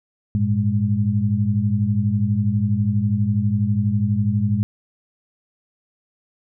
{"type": "tone cluster", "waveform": "sine", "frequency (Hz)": [101.1, 113.3, 205.1], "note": ["G#2", "A#2", "G#3"], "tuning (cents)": [-46, -49, -21], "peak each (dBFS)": -21, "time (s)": [0.35, 4.63], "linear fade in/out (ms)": 0, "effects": []}